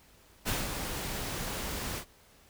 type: noise with ADSR envelope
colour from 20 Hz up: pink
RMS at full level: -30 dBFS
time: 0.45-2.05 s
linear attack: 32 ms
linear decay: 190 ms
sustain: -6 dB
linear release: 73 ms
effects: pink hiss -60 dBFS RMS until 2.49 s